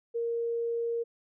sine tone, 466.2 Hz, A#4, in tune, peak -28 dBFS, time 0.14-1.04 s, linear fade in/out 20 ms, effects none

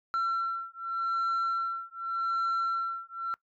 sine beating tone pair, 1353 / 1353.85 Hz, E6 / E6, +45 / +46 cents, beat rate 0.85 Hz, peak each -29 / -29 dBFS, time 0.14-3.34 s, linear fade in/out 0 ms, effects noise-tail reverb RT60 0.1 s tail -22 dB re dry + tanh soft clip ceiling -25 dBFS

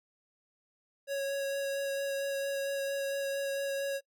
square tone with vibrato, 553 Hz, C#5, 4 cents flat, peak -32 dBFS, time 1.07-4.01 s, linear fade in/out 50 ms, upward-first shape sine, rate 4.4 Hz, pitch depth 10 cents each way, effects noise-tail reverb RT60 0.1 s tail -25 dB re dry

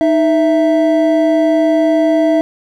triangle tone pair together, 311.1 / 659.3 Hz, D#4 / E5, 0 / 0 cents, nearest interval octave + minor second, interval 1300 cents, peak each -10 dBFS, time 0.01-2.41 s, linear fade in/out 0 ms, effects none

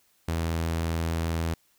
sawtooth tone, 82.41 Hz, E2, in tune, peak -22 dBFS, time 0.28-1.54 s, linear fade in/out 5 ms, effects white hiss -66 dBFS RMS until 1.78 s

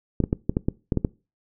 clicks, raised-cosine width 3 ms, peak -8 dBFS, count 9, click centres 0.203 / 0.239 / 0.329 / 0.495 / 0.569 / 0.685 / 0.922 / 0.973 / 1.048 s, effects noise-tail reverb RT60 0.3 s tail -22 dB re dry

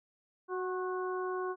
harmonic tone with a mistuned harmonic, 369.7 Hz, F#4, 1 cent flat, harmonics 1 / 2 / 3 / 4, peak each -34 / -43 / -39 / -45 dBFS, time 0.48-1.56 s, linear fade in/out 50 ms, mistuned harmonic 3, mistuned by -31 cents, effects none

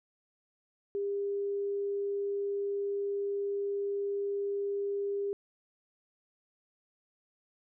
sine tone, 401.6 Hz, G4, 42 cents sharp, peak -30 dBFS, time 0.95-5.33 s, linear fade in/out 0 ms, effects none

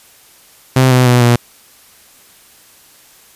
sawtooth tone with pitch steps, 130 / 126.59 / 123.27 / 120.04 Hz, C3 / B2 / B2 / B2, -11 / +43 / -3 / -49 cents, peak -3 dBFS, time 0.76-1.36 s, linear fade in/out 5 ms, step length 150 ms, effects white hiss -45 dBFS RMS until 3.35 s + resampled to 32000 Hz

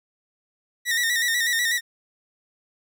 sawtooth tone with vibrato, 1887 Hz, A#6, 21 cents sharp, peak -17 dBFS, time 0.85-1.81 s, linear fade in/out 50 ms, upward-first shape square, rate 8.1 Hz, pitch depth 53 cents each way, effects none

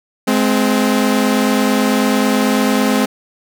sawtooth tone pair together, 211.1 / 260.2 Hz, G#3 / C4, +29 / -9 cents, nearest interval major third, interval 362 cents, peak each -11 dBFS, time 0.27-3.06 s, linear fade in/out 10 ms, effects none

